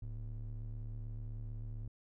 triangle ring-modulated tone, 71.3 Hz, C#2, 49 cents sharp, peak -35 dBFS, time 0.02-1.88 s, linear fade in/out 5 ms, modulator 37.9 Hz, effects none

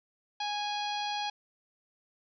harmonic tone with a mistuned harmonic, 828 Hz, G#5, 5 cents flat, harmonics 1 / 2 / 3 / 4 / 5 / 6 / 7, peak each -33 / -44 / -42 / -39 / -42 / -44 / -50 dBFS, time 0.4-1.3 s, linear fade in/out 5 ms, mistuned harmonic 6, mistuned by -37 cents, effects none

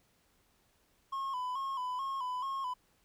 triangle tone with vibrato, 1041 Hz, C6, 9 cents flat, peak -32 dBFS, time 1.12-2.74 s, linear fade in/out 10 ms, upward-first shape square, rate 2.3 Hz, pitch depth 68 cents each way, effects pink hiss -71 dBFS RMS until 3.04 s

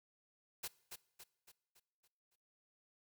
white noise with echo, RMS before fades -43 dBFS, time 0.63-0.68 s, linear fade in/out 10 ms, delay 280 ms, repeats 6, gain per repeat -6 dB, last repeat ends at 2.36 s, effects noise-tail reverb RT60 0.8 s tail -21 dB re dry

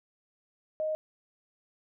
sine tone, 622.3 Hz, D#5, in tune, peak -28 dBFS, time 0.8-0.95 s, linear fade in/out 0 ms, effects none

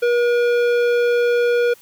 sine tone with tanh clipping, 480 Hz, B4, 49 cents flat, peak -16 dBFS, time 0.02-1.74 s, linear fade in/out 10 ms, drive 14 dB, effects white hiss -49 dBFS RMS until 1.81 s

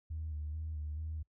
sine tone with vibrato, 77.1 Hz, D#2, 15 cents flat, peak -36 dBFS, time 0.1-1.23 s, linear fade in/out 10 ms, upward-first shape square, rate 2.3 Hz, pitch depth 38 cents each way, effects noise-tail reverb RT60 0.1 s tail -25 dB re dry + tanh soft clip ceiling -32 dBFS

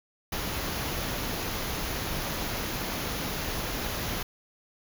pink band-stop noise, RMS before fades -32 dBFS, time 0.32-4.23 s, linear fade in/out 5 ms, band 7000 to 10000 Hz, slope 96 dB/octave, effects none

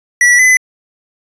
square tone pair in turn, 1948 / 2016 Hz, B6 / B6, -24 / +35 cents, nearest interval minor second, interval 59 cents, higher second, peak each -6 dBFS, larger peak neither, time 0.21-0.39 / 0.39-0.57 s, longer neither, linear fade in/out 2 ms, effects resampled to 22050 Hz

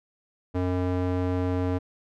square tone with band-pass filter, 90.7 Hz, F#2, 34 cents flat, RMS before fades -26 dBFS, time 0.54-1.79 s, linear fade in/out 20 ms, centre 370 Hz, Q 0.7, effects none

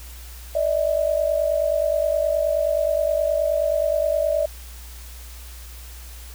sine tone pair together, 589 / 638.5 Hz, D5 / D#5, +5 / +45 cents, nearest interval minor second, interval 140 cents, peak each -21 dBFS, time 0.55-4.46 s, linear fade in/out 5 ms, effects added 60 Hz sine -37 dBFS peak until 6.34 s + white hiss -44 dBFS RMS until 6.34 s

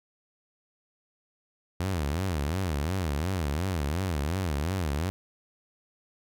sawtooth tone with vibrato, 82.41 Hz, E2, in tune, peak -23 dBFS, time 1.8-5.1 s, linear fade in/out 0 ms, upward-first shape sine, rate 2.8 Hz, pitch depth 280 cents each way, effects none

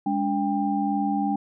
sine tone cluster, 205.3 / 288 / 795 Hz, G#3 / D4 / G5, -20 / -34 / +24 cents, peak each -26 dBFS, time 0.06-1.36 s, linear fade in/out 5 ms, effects none

